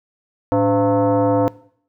sine tone with frequency modulation, 110.7 Hz, A2, 11 cents sharp, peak -13 dBFS, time 0.52-1.48 s, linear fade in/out 0 ms, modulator 399 Hz, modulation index 1.8, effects noise-tail reverb RT60 0.6 s tail -20 dB re dry

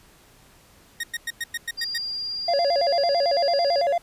sawtooth tone bursts, 1864.7 Hz, A#6, in tune, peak -22 dBFS, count 8, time 1-1.98 s, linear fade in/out 5 ms, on 35 ms, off 100 ms
sine tone, 4794 Hz, D8, 35 cents sharp, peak -27 dBFS, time 1.77-3.83 s, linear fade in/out 20 ms
triangle tone with vibrato, 622.3 Hz, D#5, in tune, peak -17 dBFS, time 2.48-3.98 s, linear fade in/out 5 ms, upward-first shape square, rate 9 Hz, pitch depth 180 cents each way
effects pink hiss -54 dBFS RMS until 4.02 s + resampled to 32000 Hz

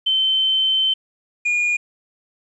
sine / triangle tone pair in turn, 3084 / 2434 Hz, G7 / D#7, -29 / -39 cents, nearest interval major third, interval 410 cents, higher first, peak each -15 dBFS, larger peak neither, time 0.06-0.94 / 1.45-1.77 s, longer first, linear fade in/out 10 ms, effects resampled to 22050 Hz + 9-bit

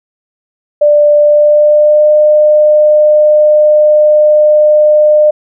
sine tone with pitch glide, 591 to 604.1 Hz, D5 to D5, +11 to +49 cents, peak -3 dBFS, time 0.81-5.31 s, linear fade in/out 10 ms, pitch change +38 cents, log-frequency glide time 1.16-2.12 s, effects none

